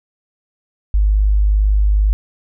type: tone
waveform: sine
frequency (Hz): 51.1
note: G#1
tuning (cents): -27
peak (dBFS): -10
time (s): 0.94-2.13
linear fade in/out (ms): 0
effects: none